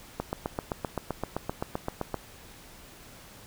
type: click train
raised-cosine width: 1 ms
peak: -15 dBFS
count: 16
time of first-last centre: 0.2-2.143 s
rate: 7.72 Hz
effects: pink hiss -50 dBFS RMS until 3.46 s